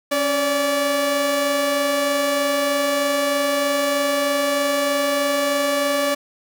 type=tone pair together; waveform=sawtooth; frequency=277.2 / 577.6 Hz; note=C#4 / D5; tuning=0 / -29 cents; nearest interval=octave + minor second; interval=1271 cents; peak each=-21 / -15 dBFS; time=0.11-6.15 s; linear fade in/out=10 ms; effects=none

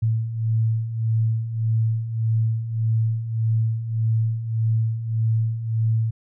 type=beating tone pair; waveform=sine; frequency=110.9 / 112.6 Hz; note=A2 / A2; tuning=+14 / +40 cents; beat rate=1.7 Hz; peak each=-26 / -20 dBFS; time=0.02-6.11 s; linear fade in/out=10 ms; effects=none

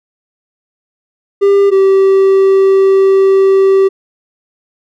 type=tone pair in turn; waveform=triangle; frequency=398.7 / 387.1 Hz; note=G4 / G4; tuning=+29 / -22 cents; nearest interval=minor second; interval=51 cents; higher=first; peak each=-3 dBFS; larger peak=neither; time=1.41-1.71 / 1.71-3.89 s; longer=second; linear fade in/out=20 ms; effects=none

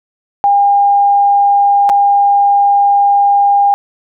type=tone with dropouts; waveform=sine; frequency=806 Hz; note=G5; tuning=48 cents sharp; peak=-6 dBFS; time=0.44-3.74 s; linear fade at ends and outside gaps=0 ms; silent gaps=1.892-1.898 s; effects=none

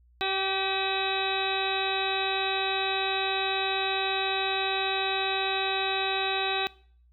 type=harmonic tone with a mistuned harmonic; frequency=385.3 Hz; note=G4; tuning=30 cents flat; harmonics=1 / 2 / 3 / 4 / 5 / 6 / 7 / 8 / 9 / 10; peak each=-33 / -31 / -37 / -36 / -39 / -42 / -34 / -42 / -38 / -32 dBFS; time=0.21-6.67 s; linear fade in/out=0 ms; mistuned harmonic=7; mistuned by=-86 cents; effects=noise-tail reverb RT60 0.5 s tail -21 dB re dry + added 60 Hz sine -57 dBFS peak until 7.12 s

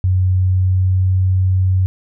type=tone with pitch glide; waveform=sine; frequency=92.5 to 93.41 Hz; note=F#2 to F#2; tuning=0 to +17 cents; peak=-11 dBFS; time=0.04-1.86 s; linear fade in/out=0 ms; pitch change=+17 cents; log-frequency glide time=0.3-1.13 s; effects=none

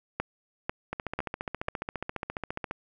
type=two click trains; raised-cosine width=0.5 ms; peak=-17 / -13 dBFS; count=27 / 4; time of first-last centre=0.93-2.711 / 0.2-1.685 s; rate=14.6 / 2.02 Hz; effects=none

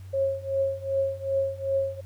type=tone with tremolo; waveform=sine; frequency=543 Hz; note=C#5; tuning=36 cents flat; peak=-20 dBFS; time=0.13-2.01 s; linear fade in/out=10 ms; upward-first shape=triangle; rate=2.6 Hz; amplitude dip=95%; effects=added 94 Hz sine -39 dBFS peak until 2.05 s + pink hiss -59 dBFS RMS until 2.05 s

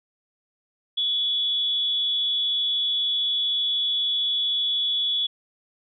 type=tone with amplitude modulation; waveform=sine; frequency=3396 Hz; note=G#7; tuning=38 cents sharp; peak=-19 dBFS; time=0.97-5.27 s; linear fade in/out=10 ms; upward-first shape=sine; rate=267 Hz; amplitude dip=45%; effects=none

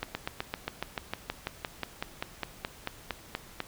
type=slowing click train; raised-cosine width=0.3 ms; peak=-15 dBFS; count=21; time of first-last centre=0.03-3.603 s; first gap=120 ms; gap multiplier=1.04; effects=pink hiss -51 dBFS RMS until 3.67 s

